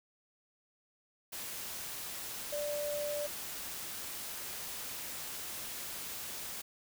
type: tone in noise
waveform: sine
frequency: 587 Hz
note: D5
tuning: 1 cent flat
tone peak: -34 dBFS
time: 2.52-3.27 s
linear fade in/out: 10 ms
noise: white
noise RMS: -42 dBFS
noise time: 1.32-6.62 s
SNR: +5 dB
effects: none